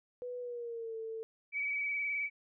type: tone with pitch glide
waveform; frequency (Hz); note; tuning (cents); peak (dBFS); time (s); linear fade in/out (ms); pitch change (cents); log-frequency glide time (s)
sine; 493.1 to 447; B4 to A4; -3 to +27; -38; 0.22-1.23; 0; -170; 0.4-0.95
type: tone with vibrato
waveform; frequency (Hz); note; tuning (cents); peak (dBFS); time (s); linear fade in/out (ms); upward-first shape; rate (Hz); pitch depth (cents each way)
sine; 2283; D7; -50; -32; 1.52-2.3; 50; square; 19; 22
effects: none